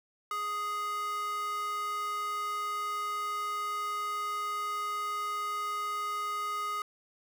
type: tone with high-pass filter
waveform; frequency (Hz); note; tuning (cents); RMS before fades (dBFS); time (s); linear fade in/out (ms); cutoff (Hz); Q
square; 415.3; G#4; 0; -34; 0.31-6.82; 2; 1100; 5.6
effects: none